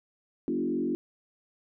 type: tone with frequency modulation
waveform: sine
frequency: 295.8 Hz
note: D4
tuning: 13 cents sharp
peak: -26 dBFS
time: 0.48-0.95 s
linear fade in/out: 0 ms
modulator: 45.4 Hz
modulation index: 1.6
effects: none